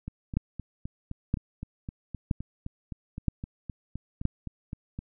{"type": "two click trains", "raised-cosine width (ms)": 5, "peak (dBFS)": [-23, -12], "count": [20, 5], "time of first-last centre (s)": [[0.08, 4.99], [0.37, 4.253]], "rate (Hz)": [3.87, 1.03], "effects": []}